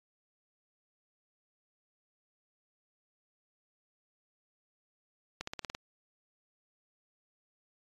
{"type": "accelerating click train", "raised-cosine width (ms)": 0.2, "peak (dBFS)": -20, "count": 7, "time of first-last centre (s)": [5.41, 5.749], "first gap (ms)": 64, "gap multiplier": 0.95, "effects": ["AAC 32 kbps"]}